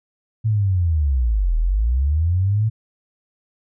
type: linear two-way sweep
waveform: sine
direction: down then up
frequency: 112.8 to 38.09 to 112.8 Hz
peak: -15 dBFS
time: 0.44-2.7 s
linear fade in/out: 20 ms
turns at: 1.57 s
effects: none